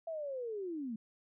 sine linear sweep, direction down, 670 to 211.1 Hz, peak -37 dBFS, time 0.07-0.96 s, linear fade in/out 5 ms, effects none

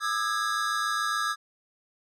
square tone cluster, 1203 / 1310 / 1654 Hz, D6 / E6 / G#6, +41 / -11 / -8 cents, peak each -31 dBFS, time 0-1.36 s, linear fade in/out 50 ms, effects low-pass 9000 Hz 12 dB/octave

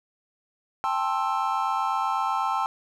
triangle chord, A minor seventh, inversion third, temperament just, 792 / 880 / 1056 / 1320 Hz, G5 / A5 / C6 / E6, +18 / 0 / +16 / +2 cents, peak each -27 dBFS, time 0.84-2.66 s, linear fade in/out 0 ms, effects none

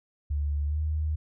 sine tone with pitch glide, 72.8 to 77 Hz, D2 to D#2, -15 to -17 cents, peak -25 dBFS, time 0.3-1.16 s, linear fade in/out 10 ms, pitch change +98 cents, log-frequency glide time 0.66-0.8 s, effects none

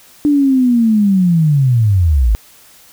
sine linear sweep, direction down, 297.7 to 49.29 Hz, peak -8 dBFS, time 0.25-2.35 s, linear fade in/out 0 ms, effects white hiss -44 dBFS RMS until 2.92 s

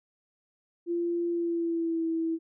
sine tone with pitch glide, 343.4 to 327.1 Hz, F4 to E4, -29 to -13 cents, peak -26 dBFS, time 0.86-2.39 s, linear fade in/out 50 ms, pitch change -84 cents, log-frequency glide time 1.3-2.06 s, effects none

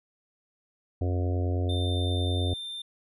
harmonic tone, 89.6 Hz, F2, 45 cents sharp, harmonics 1 / 3 / 4 / 5 / 6 / 7 / 8, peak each -25 / -35 / -37 / -39 / -41 / -42 / -43 dBFS, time 1.01-2.54 s, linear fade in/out 5 ms
triangle tone, 3587 Hz, A7, 33 cents sharp, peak -33 dBFS, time 1.69-2.82 s, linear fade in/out 5 ms
effects resampled to 32000 Hz

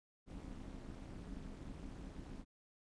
brown noise with amplitude modulation, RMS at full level -45 dBFS, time 0.26-2.45 s, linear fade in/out 50 ms, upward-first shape sine, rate 231 Hz, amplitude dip 100%, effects resampled to 22050 Hz

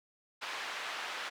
pink band-pass noise, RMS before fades -40 dBFS, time 0.41-1.3 s, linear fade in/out 20 ms, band 1000 to 3500 Hz, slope 12 dB/octave, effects none

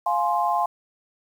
sine chord, F minor, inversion none, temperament just, 698.5 / 838.1 / 1047.7 Hz, F5 / Ab5 / C6, 0 / +16 / +2 cents, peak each -24 dBFS, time 0.06-0.66 s, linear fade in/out 5 ms, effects 8-bit

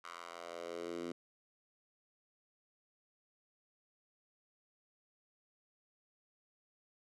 10% pulse tone with high-pass filter sweep, 85.7 Hz, F2, 32 cents flat, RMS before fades -45 dBFS, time 0.04-1.12 s, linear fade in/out 5 ms, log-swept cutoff 1200 to 270 Hz, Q 2.4, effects low-pass 8000 Hz 12 dB/octave

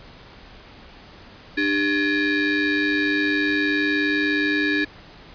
35% pulse ring-modulated tone, 698.5 Hz, F5, in tune, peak -14 dBFS, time 1.57-4.85 s, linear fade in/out 10 ms, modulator 998 Hz, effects pink hiss -45 dBFS RMS until 5.34 s + resampled to 11025 Hz

